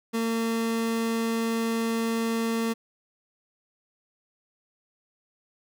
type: tone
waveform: 30% pulse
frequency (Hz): 227.7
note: A#3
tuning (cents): -40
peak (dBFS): -22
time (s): 0.13-2.74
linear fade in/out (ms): 20
effects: none